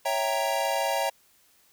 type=chord; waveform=square; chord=C# diminished seventh; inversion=none; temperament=equal; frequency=554.4 / 659.3 / 784 / 932.3 Hz; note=C#5 / E5 / G5 / Bb5; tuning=0 / 0 / 0 / 0 cents; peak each=-31 dBFS; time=0.05-1.1 s; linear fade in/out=10 ms; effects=white hiss -62 dBFS RMS until 1.72 s